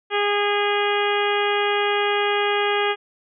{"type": "harmonic tone", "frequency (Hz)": 410, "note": "G#4", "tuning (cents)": -22, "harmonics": [1, 2, 3, 4, 5, 6, 7, 8], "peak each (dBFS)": [-22, -25, -27, -28, -29, -30, -30, -31], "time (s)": [0.1, 2.96], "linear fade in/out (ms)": 50, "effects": []}